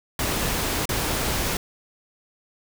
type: noise with dropouts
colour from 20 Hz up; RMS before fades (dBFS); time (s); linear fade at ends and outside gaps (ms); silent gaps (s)
pink; -25; 0.19-1.57; 2; 0.855-0.891
effects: none